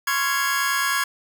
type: chord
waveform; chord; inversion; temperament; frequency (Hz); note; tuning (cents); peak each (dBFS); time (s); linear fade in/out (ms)
sawtooth; Db major seventh; third; just; 1039.4 / 1108.7 / 1385.9 / 1663.1; C6 / Db6 / F6 / Ab6; -12 / 0 / -14 / +2; -25 / -22 / -25 / -19; 0.07-1.04; 5
effects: none